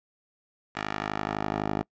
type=tone with band-pass filter sweep; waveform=10% pulse; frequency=51.91 Hz; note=G#1; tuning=in tune; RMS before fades=-31 dBFS; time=0.75-1.83 s; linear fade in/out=10 ms; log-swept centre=1700 to 550 Hz; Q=0.83; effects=noise-tail reverb RT60 0.1 s tail -24 dB re dry + resampled to 16000 Hz